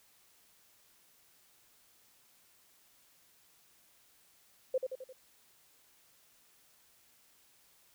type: tone with echo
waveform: sine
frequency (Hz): 518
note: C5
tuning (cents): -17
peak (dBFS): -27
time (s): 4.74-4.78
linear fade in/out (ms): 5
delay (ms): 87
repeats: 4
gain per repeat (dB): -5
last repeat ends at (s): 5.128
effects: white hiss -66 dBFS RMS until 7.94 s